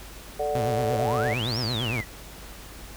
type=chord; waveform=sine; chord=D major; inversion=second; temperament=equal; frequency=440 / 587.3 / 740 Hz; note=A4 / D5 / F#5; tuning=0 / 0 / 0 cents; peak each=-29 / -28 / -29 dBFS; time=0.39-1.34 s; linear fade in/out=10 ms
type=tone with vibrato; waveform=sawtooth; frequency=117.1 Hz; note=A#2; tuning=8 cents sharp; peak=-23 dBFS; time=0.55-2.01 s; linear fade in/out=0 ms; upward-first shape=sine; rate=8.8 Hz; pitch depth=160 cents each way
type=exponential two-way sweep; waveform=sine; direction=up then down; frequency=420.6 to 5588 to 1875 Hz; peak=-29 dBFS; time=0.89-2.05 s; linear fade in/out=50 ms; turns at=1.58 s
effects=added 50 Hz sine -44 dBFS peak until 2.96 s + pink hiss -44 dBFS RMS until 2.96 s